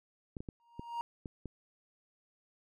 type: clicks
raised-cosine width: 3 ms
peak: -28 dBFS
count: 6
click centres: 0.368 / 0.405 / 0.488 / 0.795 / 1.258 / 1.457 s
type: tone with exponential growth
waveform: triangle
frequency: 939 Hz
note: A#5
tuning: 12 cents sharp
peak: -30 dBFS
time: 0.6-1.01 s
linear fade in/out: 0 ms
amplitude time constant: 89 ms
effects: none